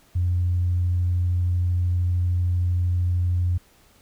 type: tone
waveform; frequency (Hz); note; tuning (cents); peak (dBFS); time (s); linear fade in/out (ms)
sine; 88.7; F2; +27; -18; 0.15-3.58; 10
effects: tanh soft clip ceiling -14 dBFS + pink hiss -57 dBFS RMS until 4.01 s